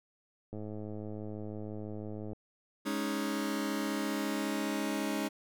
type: click train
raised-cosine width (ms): 2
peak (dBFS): -29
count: 192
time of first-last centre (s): 0.53-2.332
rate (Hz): 106
type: chord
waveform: sawtooth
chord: Ab suspended fourth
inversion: none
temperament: just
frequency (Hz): 207.7 / 276.9 / 311.5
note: Ab3 / Db4 / Eb4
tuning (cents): 0 / -2 / +2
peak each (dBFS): -32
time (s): 2.85-5.29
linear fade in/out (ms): 20
effects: none